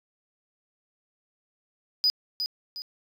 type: tone with echo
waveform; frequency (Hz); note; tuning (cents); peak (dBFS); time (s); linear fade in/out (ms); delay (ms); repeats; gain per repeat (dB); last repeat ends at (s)
triangle; 4960; D#8; -6; -17; 2.04-2.1; 0; 360; 2; -8; 2.82
effects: tanh soft clip ceiling -14 dBFS